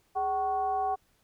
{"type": "tone with frequency modulation", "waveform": "sine", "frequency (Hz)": 761, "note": "F#5", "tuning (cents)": 48, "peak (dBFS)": -26, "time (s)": [0.15, 0.96], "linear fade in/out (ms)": 20, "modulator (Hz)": 347, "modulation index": 0.59, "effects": ["pink hiss -69 dBFS RMS until 1.23 s"]}